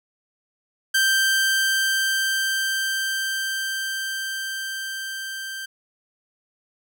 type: tone with level ramp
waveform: sawtooth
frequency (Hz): 1568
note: G6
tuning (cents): 0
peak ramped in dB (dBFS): -13 to -27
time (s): 0.94-5.66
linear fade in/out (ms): 10
effects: none